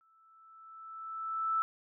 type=tone with exponential growth; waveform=sine; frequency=1318.5 Hz; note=E6; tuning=in tune; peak=-26 dBFS; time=0.01-1.62 s; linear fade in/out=0 ms; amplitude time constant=350 ms; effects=none